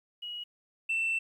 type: tone pair in turn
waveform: sine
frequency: 2904 / 2678 Hz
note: F#7 / E7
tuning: -33 / +27 cents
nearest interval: minor second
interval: 140 cents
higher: first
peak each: -36 / -25 dBFS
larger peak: second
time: 0.22-0.44 / 0.89-1.19 s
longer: second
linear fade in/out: 10 ms
effects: tanh soft clip ceiling -25 dBFS + 11-bit